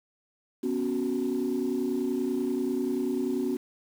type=chord; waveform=sine; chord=B suspended second; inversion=none; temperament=equal; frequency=246.9 / 277.2 / 370 Hz; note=B3 / C#4 / F#4; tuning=0 / 0 / 0 cents; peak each=-29 dBFS; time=0.63-3.57 s; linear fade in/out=10 ms; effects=tanh soft clip ceiling -20 dBFS + 8-bit